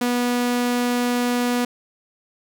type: tone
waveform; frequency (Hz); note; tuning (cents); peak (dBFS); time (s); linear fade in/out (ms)
sawtooth; 244; B3; -21; -15; 0.01-1.65; 5
effects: none